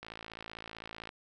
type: click train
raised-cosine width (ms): 0.3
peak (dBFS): -27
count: 60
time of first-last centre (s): 0.03-1.091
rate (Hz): 55.6
effects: none